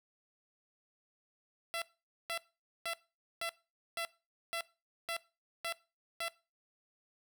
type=tone bursts; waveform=10% pulse; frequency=672 Hz; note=E5; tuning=33 cents sharp; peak=-27 dBFS; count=9; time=1.74-6.282 s; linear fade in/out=0 ms; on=78 ms; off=480 ms; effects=noise-tail reverb RT60 0.3 s tail -20 dB re dry